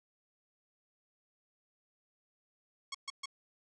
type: tone bursts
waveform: 10% pulse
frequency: 1100 Hz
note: C#6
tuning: 14 cents flat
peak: -29 dBFS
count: 3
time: 2.92-3.258 s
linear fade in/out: 5 ms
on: 26 ms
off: 130 ms
effects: resampled to 22050 Hz